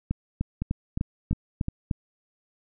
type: two click trains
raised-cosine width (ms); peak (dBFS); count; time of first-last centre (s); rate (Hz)
5; -15 / -13; 4 / 7; 0.62-1.684 / 0.11-1.912; 2.82 / 3.33
effects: none